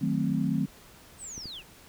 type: chord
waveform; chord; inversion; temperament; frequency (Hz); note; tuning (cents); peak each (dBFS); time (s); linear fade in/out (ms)
sine; D# diminished seventh; none; equal; 155.56 / 185 / 220 / 261.6; D#3 / F#3 / A3 / C4; 0 / 0 / 0 / 0; -30; 0.01-0.66; 10
type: linear sweep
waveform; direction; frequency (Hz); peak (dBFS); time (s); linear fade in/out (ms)
sine; down; 8600 to 2363; -38; 1.18-1.63; 50
type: clicks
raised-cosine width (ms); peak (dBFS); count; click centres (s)
3; -30; 2; 1.379 / 1.457
effects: pink hiss -53 dBFS RMS until 1.88 s